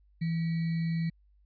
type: tone with sample-and-hold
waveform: sine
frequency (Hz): 164.81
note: E3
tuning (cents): 0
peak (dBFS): -27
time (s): 0.21-1.1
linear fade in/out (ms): 10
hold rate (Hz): 2100
effects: added 50 Hz sine -60 dBFS peak until 1.45 s + resampled to 11025 Hz

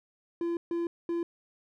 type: tone bursts at uneven times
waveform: triangle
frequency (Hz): 340.4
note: F4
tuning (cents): -44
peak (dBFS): -26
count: 3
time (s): 0.41-0.57 / 0.71-0.87 / 1.09-1.23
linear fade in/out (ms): 2
effects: none

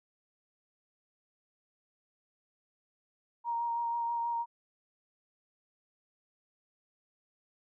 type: tone with vibrato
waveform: sine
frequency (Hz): 937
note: A#5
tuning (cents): +9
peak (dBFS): -30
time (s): 3.44-4.46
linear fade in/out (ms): 50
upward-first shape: sine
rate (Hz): 6.2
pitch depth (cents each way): 14
effects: none

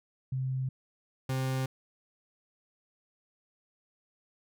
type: tone pair in turn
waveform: sine / 40% pulse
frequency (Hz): 130.81 / 131.36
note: C3 / C3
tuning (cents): 0 / +7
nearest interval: unison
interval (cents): 7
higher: second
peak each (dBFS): -29 / -28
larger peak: second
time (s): 0.32-0.69 / 1.29-1.66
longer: neither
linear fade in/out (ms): 5
effects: none

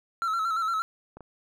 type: tone with vibrato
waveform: triangle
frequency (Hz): 1326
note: E6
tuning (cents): +10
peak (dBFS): -23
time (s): 0.22-0.82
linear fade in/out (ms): 0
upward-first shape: square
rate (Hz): 8.7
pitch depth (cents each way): 47
type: clicks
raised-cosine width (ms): 1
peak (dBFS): -30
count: 2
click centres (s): 1.17 / 1.207
effects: none

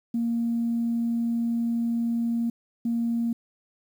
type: tone bursts at uneven times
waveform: sine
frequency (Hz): 233.1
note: A#3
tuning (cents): 0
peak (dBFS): -22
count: 2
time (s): 0.14-2.5 / 2.85-3.33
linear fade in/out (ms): 5
effects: tanh soft clip ceiling -18 dBFS + 9-bit

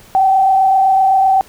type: tone with frequency modulation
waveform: sine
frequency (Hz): 769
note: G5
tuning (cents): -33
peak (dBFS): -8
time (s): 0.15-1.41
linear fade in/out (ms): 0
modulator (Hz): 27.8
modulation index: 0.61
effects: pink hiss -43 dBFS RMS until 1.48 s

